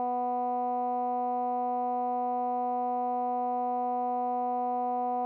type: tone with low-pass filter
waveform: 15% pulse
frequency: 246.9 Hz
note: B3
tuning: in tune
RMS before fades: -30 dBFS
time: 0-5.25 s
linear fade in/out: 0 ms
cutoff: 810 Hz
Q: 7.5
effects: none